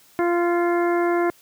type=harmonic tone with a mistuned harmonic; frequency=346.4 Hz; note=F4; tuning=14 cents flat; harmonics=1 / 2 / 3 / 4 / 5 / 6; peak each=-19 / -25 / -29 / -31 / -33 / -35 dBFS; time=0.19-1.3 s; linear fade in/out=0 ms; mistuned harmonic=6; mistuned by=+27 cents; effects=white hiss -54 dBFS RMS until 1.41 s + high-pass 80 Hz 12 dB/octave